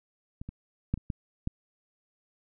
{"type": "clicks", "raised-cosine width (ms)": 5, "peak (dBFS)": [-26, -26, -14, -29, -19, -17], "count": 6, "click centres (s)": [0.415, 0.49, 0.94, 0.976, 1.102, 1.474], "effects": []}